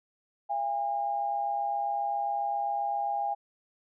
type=tone pair together; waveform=sine; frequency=683 / 810.5 Hz; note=F5 / G#5; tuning=-39 / -42 cents; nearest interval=minor third; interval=297 cents; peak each=-35 / -28 dBFS; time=0.49-3.35 s; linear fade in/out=20 ms; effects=none